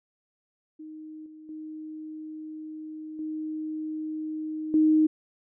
sine tone with level steps, 311.1 Hz, D#4, in tune, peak -39 / -44 / -36 / -30 / -17 dBFS, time 0.79-5.07 s, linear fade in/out 10 ms, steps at 1.26 / 1.49 / 3.19 / 4.74 s, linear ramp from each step 2 ms, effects none

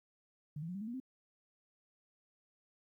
sine tone with pitch steps, 149.7 / 164.19 / 180.09 / 197.53 / 216.7 / 237.6 / 260.6 Hz, D3 / E3 / F#3 / G3 / A3 / A#3 / C4, +33 / -7 / -47 / +13 / -26 / +33 / -7 cents, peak -39 dBFS, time 0.56-1.001 s, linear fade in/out 5 ms, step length 63 ms, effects 13-bit

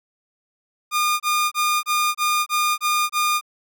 sawtooth tone bursts, 1214 Hz, D#6, 43 cents flat, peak -14 dBFS, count 8, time 0.91-3.412 s, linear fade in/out 50 ms, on 290 ms, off 26 ms, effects none

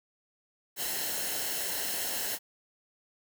white noise with comb filter, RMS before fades -33 dBFS, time 0.76-2.39 s, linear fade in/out 50 ms, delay 0.84 ms, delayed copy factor -0.6, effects none

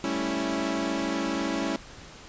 sawtooth chord, A dominant seventh, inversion third, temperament equal, 196 / 220 / 277.2 / 329.6 Hz, G3 / A3 / C#4 / E4, 0 / 0 / 0 / 0 cents, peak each -31 / -31 / -26 / -27 dBFS, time 0.04-1.76 s, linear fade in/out 0 ms, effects pink hiss -46 dBFS RMS until 2.28 s + resampled to 16000 Hz

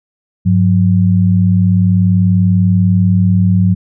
sine tone pair together, 100.5 / 180.79 Hz, G2 / F#3, +44 / -40 cents, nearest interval minor seventh, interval 1016 cents, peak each -10 dBFS, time 0.45-3.75 s, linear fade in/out 20 ms, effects none

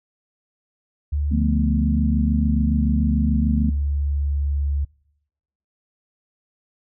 sine tone with pitch glide, 73 to 71.04 Hz, D2 to C#2, -10 to +43 cents, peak -19 dBFS, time 1.12-4.85 s, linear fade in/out 10 ms, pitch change -47 cents, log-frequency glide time 1.41-4.68 s
sine chord, B half-diminished seventh, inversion first, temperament equal, 146.83 / 174.61 / 220 / 246.9 Hz, D3 / F3 / A3 / B3, 0 / 0 / 0 / 0 cents, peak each -27 / -27 / -22 / -26 dBFS, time 1.31-3.7 s, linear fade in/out 10 ms
effects noise-tail reverb RT60 0.9 s tail -26 dB re dry

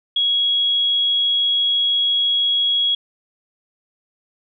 sine tone, 3322 Hz, G#7, in tune, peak -15 dBFS, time 0.16-2.95 s, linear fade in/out 5 ms, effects none

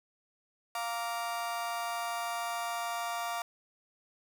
35% pulse chord, Bb major, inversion second, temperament just, 699.2 / 932.3 / 1165.4 Hz, F5 / Bb5 / D6, +2 / 0 / -14 cents, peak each -34 / -38 / -37 dBFS, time 0.75-3.42 s, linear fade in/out 2 ms, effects none

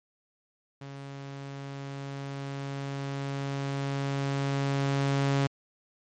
sawtooth tone with level ramp, 138.59 Hz, C#3, in tune, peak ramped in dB -36 to -19 dBFS, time 0.81-5.47 s, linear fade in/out 5 ms, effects low-pass 6000 Hz 12 dB/octave + MP3 48 kbps

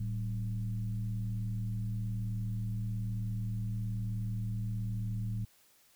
sine tone with frequency modulation, 110 Hz, A2, in tune, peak -32 dBFS, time 0-5.45 s, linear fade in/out 5 ms, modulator 81.1 Hz, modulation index 0.67, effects white hiss -65 dBFS RMS until 5.95 s

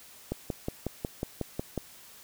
click train, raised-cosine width 2 ms, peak -17 dBFS, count 9, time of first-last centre 0.32-1.777 s, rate 5.49 Hz, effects white hiss -52 dBFS RMS until 2.23 s

